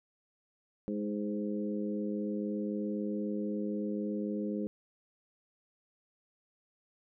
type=harmonic tone with a mistuned harmonic; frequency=103.83 Hz; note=G#2; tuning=in tune; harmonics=2 / 3 / 4 / 5; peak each=-34 / -38 / -40 / -42 dBFS; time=0.88-4.67 s; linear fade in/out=0 ms; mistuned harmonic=3; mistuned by=+18 cents; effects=none